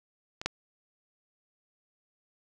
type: clicks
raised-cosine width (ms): 0.2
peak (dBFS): -20 / -10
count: 2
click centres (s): 0.415 / 0.46
effects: none